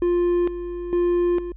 triangle tone with tremolo, 350.4 Hz, F4, 6 cents sharp, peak -15 dBFS, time 0.02-1.52 s, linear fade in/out 2 ms, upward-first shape square, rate 1.1 Hz, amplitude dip 70%, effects added 49 Hz sine -37 dBFS peak until 1.56 s + resampled to 8000 Hz

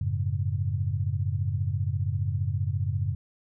sine chord, F# minor, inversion none, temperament equal with one note detuned, 92.5 / 107.43 / 138.59 Hz, F#2 / A2 / C#3, 0 / -41 / 0 cents, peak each -28 / -29 / -31 dBFS, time 0.01-3.15 s, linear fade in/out 5 ms, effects none

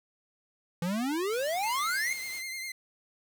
square exponential sweep, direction up, 164.81 to 2199 Hz, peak -29 dBFS, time 0.82-2.13 s, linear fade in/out 2 ms
white noise, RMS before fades -47 dBFS, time 1.28-2.43 s, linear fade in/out 50 ms
sawtooth tone with vibrato, 2096 Hz, C7, 2 cents sharp, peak -32 dBFS, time 1.63-2.72 s, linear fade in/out 5 ms, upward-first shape triangle, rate 10 Hz, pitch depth 46 cents each way
effects none

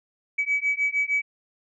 sine beating tone pair, 2279 / 2285.5 Hz, C#7 / D7, +47 / -48 cents, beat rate 6.5 Hz, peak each -24 dBFS, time 0.38-1.22 s, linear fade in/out 10 ms, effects tanh soft clip ceiling -15 dBFS

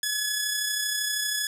10% pulse tone with amplitude modulation, 1699 Hz, G#6, 39 cents sharp, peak -15 dBFS, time 0.03-1.47 s, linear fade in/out 2 ms, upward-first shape sine, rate 32.7 Hz, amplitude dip 35%, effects none

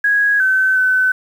sine tone with pitch steps, 1656 / 1530 / 1515 Hz, G#6 / G6 / F#6, -5 / -42 / +40 cents, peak -11 dBFS, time 0.04-1.12 s, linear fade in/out 5 ms, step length 360 ms, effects 7-bit

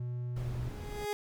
triangle tone, 122.3 Hz, B2, 16 cents flat, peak -32 dBFS, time 0-0.69 s, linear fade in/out 5 ms
brown noise, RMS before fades -41 dBFS, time 0.36-1.05 s, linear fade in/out 5 ms
30% pulse tone with exponential growth, 415.3 Hz, G#4, in tune, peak -28 dBFS, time 0.48-1.13 s, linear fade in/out 0 ms, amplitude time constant 140 ms
effects none

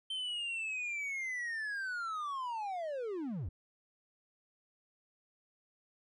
triangle linear sweep, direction down, 3116 to 64.9 Hz, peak -34 dBFS, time 0.1-3.49 s, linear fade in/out 5 ms, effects resampled to 24000 Hz

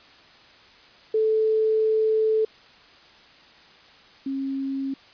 sine tone pair in turn, 437.6 / 271 Hz, A4 / C#4, -9 / -39 cents, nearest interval minor sixth, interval 830 cents, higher first, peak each -18 / -25 dBFS, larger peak first, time 1.14-2.45 / 4.26-4.94 s, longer first, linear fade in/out 5 ms, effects white hiss -51 dBFS RMS until 5.13 s + resampled to 11025 Hz

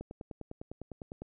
click train, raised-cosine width 2 ms, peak -28 dBFS, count 13, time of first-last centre 0.01-1.22 s, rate 9.92 Hz, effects none

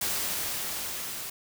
white noise with level ramp, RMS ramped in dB -29 to -37 dBFS, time 0.01-1.3 s, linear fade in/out 5 ms, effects none

